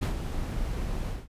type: noise with ADSR envelope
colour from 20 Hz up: brown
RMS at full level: -23 dBFS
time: 0.01-1.28 s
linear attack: 20 ms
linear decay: 96 ms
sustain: -8 dB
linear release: 190 ms
effects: resampled to 32000 Hz